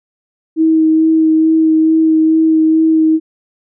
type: tone with vibrato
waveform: sine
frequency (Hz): 318.5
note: D#4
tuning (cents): +41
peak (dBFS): -7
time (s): 0.56-3.2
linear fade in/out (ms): 50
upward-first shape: sine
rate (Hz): 2.3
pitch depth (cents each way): 13
effects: none